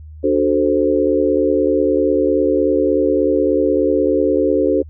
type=chord; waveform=sine; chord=D dominant seventh; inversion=none; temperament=equal; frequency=293.7 / 370 / 440 / 523.3 Hz; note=D4 / F#4 / A4 / C5; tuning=0 / 0 / 0 / 0 cents; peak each=-18 dBFS; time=0.23-4.83 s; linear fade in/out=20 ms; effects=added 77 Hz sine -33 dBFS peak until 4.89 s